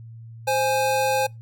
square tone pair together, 523.3 / 830.7 Hz, C5 / G#5, 0 / 0 cents, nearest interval minor sixth, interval 800 cents, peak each -23 dBFS, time 0.47-1.27 s, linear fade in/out 10 ms, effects noise-tail reverb RT60 0.2 s tail -23 dB re dry + added 114 Hz sine -38 dBFS peak until 1.41 s

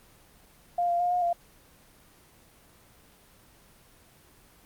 sine tone with pitch steps, 701 / 693 / 709 / 716 / 691 Hz, F5 / F5 / F5 / F5 / F5, +6 / -14 / +26 / +43 / -19 cents, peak -23 dBFS, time 0.78-1.33 s, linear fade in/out 5 ms, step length 110 ms, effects pink hiss -57 dBFS RMS until 4.65 s + Opus 24 kbps

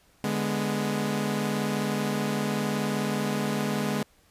sawtooth chord, G# diminished, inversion second, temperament equal, 146.83 / 207.7 / 246.9 Hz, D3 / G#3 / B3, 0 / 0 / 0 cents, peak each -28 / -24 / -28 dBFS, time 0.24-4.03 s, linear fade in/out 2 ms, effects pink hiss -62 dBFS RMS until 4.3 s + resampled to 32000 Hz

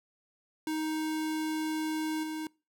square tone with level steps, 312.8 Hz, D#4, 9 cents sharp, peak -31 / -35 dBFS, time 0.67-2.47 s, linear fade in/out 2 ms, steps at 2.23 s, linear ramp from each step 5 ms, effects noise-tail reverb RT60 0.3 s tail -24 dB re dry

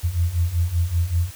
sine beating tone pair, 82.6 / 87.8 Hz, E2 / F2, +4 / +10 cents, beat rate 5.2 Hz, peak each -23 / -20 dBFS, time 0.03-1.31 s, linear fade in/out 20 ms, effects white hiss -42 dBFS RMS until 1.35 s

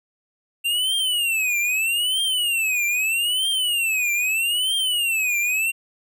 square tone with vibrato, 2748 Hz, F7, 29 cents flat, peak -20 dBFS, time 0.64-5.72 s, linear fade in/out 20 ms, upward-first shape triangle, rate 0.79 Hz, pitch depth 270 cents each way, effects none

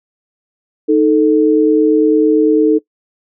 sine tone pair together, 311.1 / 440 Hz, D#4 / A4, 0 / 0 cents, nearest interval tritone, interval 600 cents, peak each -10 dBFS, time 0.88-2.79 s, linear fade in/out 20 ms, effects noise-tail reverb RT60 0.1 s tail -20 dB re dry

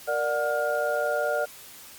sine tone cluster, 466.9 / 592 / 733 / 1415 Hz, A#4 / D5 / F#5 / F6, +3 / +14 / -16 / +22 cents, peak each -31 / -26 / -31 / -30 dBFS, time 0.07-1.46 s, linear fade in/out 20 ms, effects white hiss -46 dBFS RMS until 1.98 s + Opus 48 kbps

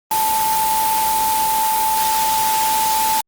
sine tone in noise, 880 Hz, A5, in tune, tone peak -16 dBFS, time 0.11-3.21 s, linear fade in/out 5 ms, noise white, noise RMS -22 dBFS, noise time 0.11-3.21 s, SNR +3 dB, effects Opus 24 kbps

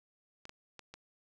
clicks, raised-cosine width 0.2 ms, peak -30 dBFS, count 4, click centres 0.454 / 0.494 / 0.793 / 0.94 s, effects none

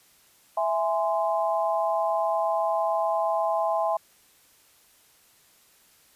sine chord, E augmented, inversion none, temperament equal with one note detuned, 659.3 / 830.6 / 1036.9 Hz, E5 / G#5 / B#5, 0 / 0 / -16 cents, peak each -25 / -27 / -29 dBFS, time 0.57-3.97 s, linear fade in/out 5 ms, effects white hiss -59 dBFS RMS until 6.15 s + resampled to 32000 Hz

